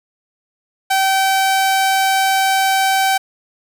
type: tone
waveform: sawtooth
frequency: 771 Hz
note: G5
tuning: 29 cents flat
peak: -9 dBFS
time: 0.9-3.18 s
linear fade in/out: 10 ms
effects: none